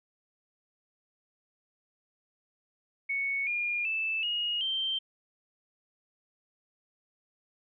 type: tone with pitch steps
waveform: sine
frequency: 2217 / 2418 / 2636 / 2875 / 3135 Hz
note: C#7 / D7 / E7 / F7 / G7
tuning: 0 / +50 / -1 / +50 / -1 cents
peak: -28 dBFS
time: 3.09-4.99 s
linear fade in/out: 10 ms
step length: 380 ms
effects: none